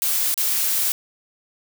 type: noise with dropouts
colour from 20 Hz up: blue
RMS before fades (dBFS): -21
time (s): 0.02-0.92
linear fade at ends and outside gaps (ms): 0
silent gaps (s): 0.342-0.377
effects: none